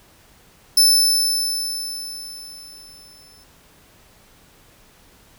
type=tone with exponential decay; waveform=sawtooth; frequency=5274 Hz; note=E8; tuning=in tune; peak=-7 dBFS; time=0.77-3.44 s; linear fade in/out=5 ms; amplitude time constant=580 ms; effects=pink hiss -52 dBFS RMS until 5.38 s